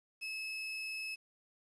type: tone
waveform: 35% pulse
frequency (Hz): 2592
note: E7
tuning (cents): -30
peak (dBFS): -37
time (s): 0.21-1.16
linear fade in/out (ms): 20
effects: resampled to 22050 Hz + 11-bit